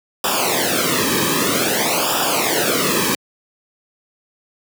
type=noise with flanger; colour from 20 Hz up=pink; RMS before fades=-18 dBFS; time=0.24-3.15 s; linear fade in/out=2 ms; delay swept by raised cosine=0.47 to 1.44 ms; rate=0.52 Hz; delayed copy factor=-0.9; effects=high-pass 150 Hz 12 dB/octave